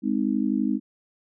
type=chord; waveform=sine; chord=Ab major; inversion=none; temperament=just; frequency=207.7 / 259.6 / 311.5 Hz; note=Ab3 / C4 / Eb4; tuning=0 / -13 / +2 cents; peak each=-25 / -25 / -27 dBFS; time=0.02-0.8 s; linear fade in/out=50 ms; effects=none